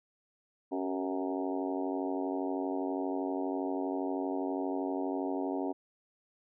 harmonic tone with a mistuned harmonic, 92.5 Hz, F#2, in tune, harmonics 3 / 4 / 5 / 6 / 7 / 8 / 9 / 10, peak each -34 / -37 / -42 / -46 / -41 / -42 / -45 / -46 dBFS, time 0.71-5.73 s, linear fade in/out 20 ms, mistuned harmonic 4, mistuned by +49 cents, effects none

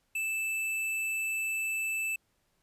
sine tone with hard clipping, 2637 Hz, E7, in tune, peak -31 dBFS, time 0.15-2.16 s, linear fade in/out 5 ms, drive 14 dB, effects pink hiss -74 dBFS RMS until 2.62 s + resampled to 32000 Hz

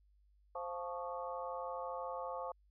harmonic tone with a mistuned harmonic, 174.61 Hz, F3, in tune, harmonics 3 / 4 / 5 / 6 / 7, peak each -43 / -46 / -46 / -46 / -51 dBFS, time 0.55-2.52 s, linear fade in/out 5 ms, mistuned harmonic 6, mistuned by +100 cents, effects added 50 Hz sine -66 dBFS peak until 2.7 s

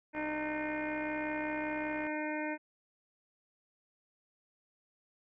harmonic tone, 304.5 Hz, D#4, 37 cents flat, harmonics 1 / 2 / 3 / 5 / 6 / 7 / 8, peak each -37 / -40 / -42 / -44 / -45 / -45 / -46 dBFS, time 0.13-2.58 s, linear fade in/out 50 ms
click train, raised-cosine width 0.5 ms, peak -31 dBFS, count 126, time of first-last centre 0.15-2.067 s, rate 65.2 Hz
effects none

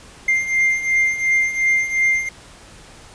triangle beating tone pair, 2100 / 2102.8 Hz, C7 / C7, +6 / +8 cents, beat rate 2.8 Hz, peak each -20 / -15 dBFS, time 0.28-2.29 s, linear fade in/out 5 ms, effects pink hiss -43 dBFS RMS until 3.14 s + resampled to 22050 Hz

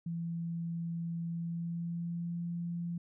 sine tone with pitch glide, 168.1 to 171.43 Hz, E3 to F3, +34 to -32 cents, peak -34 dBFS, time 0.06-2.98 s, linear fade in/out 5 ms, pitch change +34 cents, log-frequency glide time 1.28-2.42 s, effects none

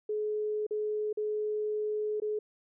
sine tone with dropouts, 424.6 Hz, G#4, 38 cents sharp, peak -29 dBFS, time 0.09-2.39 s, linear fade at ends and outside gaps 5 ms, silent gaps 0.667-0.708 / 1.129-1.172 / 2.201-2.219 s, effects none

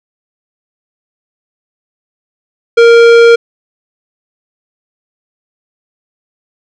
sine tone with tanh clipping, 466.2 Hz, A#4, in tune, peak -3 dBFS, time 2.77-3.36 s, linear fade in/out 10 ms, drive 16 dB, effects none

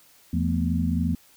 sine tone cluster, 83 / 171 / 222.3 / 245.6 Hz, E2 / F3 / A3 / B3, +12 / -36 / +18 / -9 cents, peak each -26 / -26 / -28 / -28 dBFS, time 0.33-1.15 s, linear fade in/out 5 ms, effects white hiss -56 dBFS RMS until 1.36 s

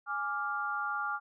sine chord, D diminished, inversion second, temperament equal, 830.6 / 1174.7 / 1396.9 Hz, Ab5 / D6 / F6, 0 / 0 / 0 cents, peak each -38 / -36 / -34 dBFS, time 0.06-1.2 s, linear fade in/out 50 ms, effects none

